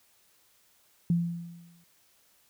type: tone with exponential decay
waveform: sine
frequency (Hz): 170.8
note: F3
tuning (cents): -38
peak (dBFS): -20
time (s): 1.1-1.84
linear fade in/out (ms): 2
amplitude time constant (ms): 160
effects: white hiss -65 dBFS RMS until 2.49 s